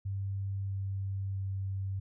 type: tone with pitch steps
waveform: sine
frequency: 98 / 97.38 / 96.76 Hz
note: G2 / G2 / G2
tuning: 0 / -11 / -22 cents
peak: -32 dBFS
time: 0.05-2 s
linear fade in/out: 10 ms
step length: 650 ms
effects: none